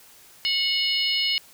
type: harmonic tone with a mistuned harmonic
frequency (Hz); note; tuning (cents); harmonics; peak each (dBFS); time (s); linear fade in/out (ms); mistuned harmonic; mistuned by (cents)
732; F#5; -19; 3 / 4 / 5 / 6 / 7; -29 / -24 / -34 / -27 / -29; 0.45-1.38; 0; 6; -41
effects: white hiss -51 dBFS RMS until 1.53 s